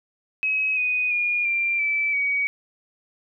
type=tone with pitch steps; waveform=sine; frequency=2552 / 2491 / 2431 / 2373 / 2316 / 2260 Hz; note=D#7 / D#7 / D#7 / D7 / D7 / C#7; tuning=+43 / +1 / -41 / +17 / -25 / +33 cents; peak=-20 dBFS; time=0.43-2.47 s; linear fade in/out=0 ms; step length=340 ms; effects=none